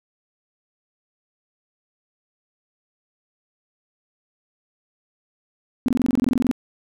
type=tone bursts; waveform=sine; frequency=251.7 Hz; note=B3; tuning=33 cents sharp; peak=-15 dBFS; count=15; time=5.86-6.513 s; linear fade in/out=0 ms; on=23 ms; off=22 ms; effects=none